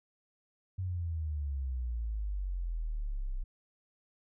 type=exponential sweep; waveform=sine; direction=down; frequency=95 to 30.87 Hz; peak=-32 dBFS; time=0.78-3.44 s; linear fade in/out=10 ms; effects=none